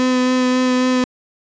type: tone with vibrato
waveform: 35% pulse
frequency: 253.7 Hz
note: B3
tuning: 47 cents sharp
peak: -12 dBFS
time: 0-1.04 s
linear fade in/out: 0 ms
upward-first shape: sine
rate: 3.7 Hz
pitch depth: 11 cents each way
effects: resampled to 16000 Hz